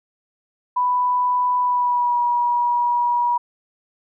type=tone with pitch glide; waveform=sine; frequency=991 to 963.3 Hz; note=B5 to B5; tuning=+6 to -43 cents; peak=-16 dBFS; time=0.76-3.38 s; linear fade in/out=10 ms; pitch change=-49 cents; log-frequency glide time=1.61-2.2 s; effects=none